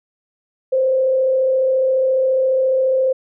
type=tone with frequency modulation; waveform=sine; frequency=523.3 Hz; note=C5; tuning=in tune; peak=-13 dBFS; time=0.72-3.13 s; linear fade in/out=10 ms; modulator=34.5 Hz; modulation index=0.29; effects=none